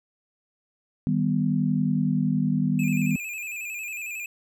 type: chord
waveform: sine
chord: Eb augmented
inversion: none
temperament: equal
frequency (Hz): 155.56 / 196 / 246.9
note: Eb3 / G3 / B3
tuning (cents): 0 / 0 / 0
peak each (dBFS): -25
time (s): 1.07-3.16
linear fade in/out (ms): 0
type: tone with vibrato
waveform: square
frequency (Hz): 2500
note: D#7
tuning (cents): +8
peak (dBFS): -32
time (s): 2.79-4.26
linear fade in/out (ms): 2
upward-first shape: square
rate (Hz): 11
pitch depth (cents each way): 62
effects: none